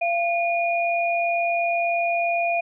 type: tone pair together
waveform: sine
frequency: 686 / 2443 Hz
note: F5 / D#7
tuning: -31 / -32 cents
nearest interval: octave + minor seventh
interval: 2199 cents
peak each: -21 / -25 dBFS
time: 0.01-2.61 s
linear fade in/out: 10 ms
effects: none